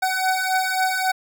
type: beating tone pair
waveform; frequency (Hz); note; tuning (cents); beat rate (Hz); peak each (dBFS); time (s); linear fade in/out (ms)
25% pulse; 750 / 753.7; F#5 / F#5; +23 / +32; 3.7; -20 / -18; 0.02-1.12; 10
effects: none